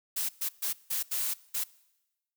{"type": "noise bursts at uneven times", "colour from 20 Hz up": "blue", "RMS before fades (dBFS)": -31, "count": 6, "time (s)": [[0.16, 0.29], [0.41, 0.49], [0.62, 0.73], [0.9, 1.03], [1.11, 1.34], [1.54, 1.64]], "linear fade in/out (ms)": 10, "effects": ["noise-tail reverb RT60 1.0 s tail -22 dB re dry"]}